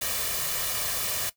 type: noise with comb filter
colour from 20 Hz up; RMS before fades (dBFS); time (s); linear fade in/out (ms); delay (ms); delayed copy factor
white; -29; 0.01-1.3; 10; 1.7; +0.55
effects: noise-tail reverb RT60 0.1 s tail -17 dB re dry